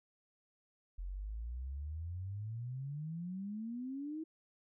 sine exponential sweep, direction up, 43.14 to 324.3 Hz, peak -39 dBFS, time 0.98-4.24 s, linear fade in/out 10 ms, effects none

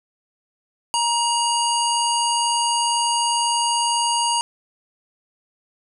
harmonic tone with a mistuned harmonic, 942 Hz, A#5, 18 cents sharp, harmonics 1 / 3 / 5 / 7 / 9 / 10, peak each -20 / -25 / -27 / -28 / -30 / -30 dBFS, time 0.94-4.41 s, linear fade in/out 0 ms, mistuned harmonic 3, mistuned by +19 cents, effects none

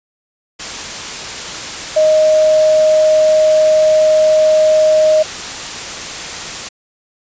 sine tone in noise, 622.3 Hz, D#5, in tune, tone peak -7 dBFS, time 1.96-5.23 s, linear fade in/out 10 ms, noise white, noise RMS -24 dBFS, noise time 0.59-6.69 s, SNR +14 dB, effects resampled to 16000 Hz

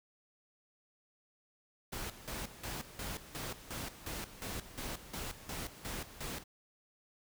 pink noise with tremolo, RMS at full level -41 dBFS, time 1.92-6.44 s, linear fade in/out 10 ms, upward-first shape square, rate 2.8 Hz, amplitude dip 75%, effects none

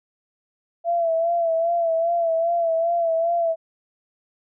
sine tone with vibrato, 670 Hz, E5, 28 cents sharp, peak -18 dBFS, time 0.84-3.56 s, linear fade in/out 50 ms, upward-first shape sine, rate 2.5 Hz, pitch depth 48 cents each way, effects none

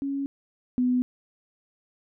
sine tone pair in turn, 277.2 / 249.8 Hz, C#4 / B3, 0 / +20 cents, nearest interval major second, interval 180 cents, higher first, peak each -26 / -20 dBFS, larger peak second, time 0.02-0.26 / 0.78-1.02 s, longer neither, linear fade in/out 0 ms, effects none

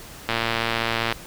click train, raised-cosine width 0.3 ms, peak -6 dBFS, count 97, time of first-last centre 0.29-1.125 s, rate 115 Hz, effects pink hiss -41 dBFS RMS until 1.26 s

